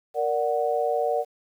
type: chord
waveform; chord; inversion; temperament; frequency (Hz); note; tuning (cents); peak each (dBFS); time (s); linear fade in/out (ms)
sine; Bb augmented; none; equal with one note detuned; 466.2 / 585.6 / 740; Bb4 / D5 / F#5; 0 / -5 / 0; -26; 0.14-1.25; 50
effects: 9-bit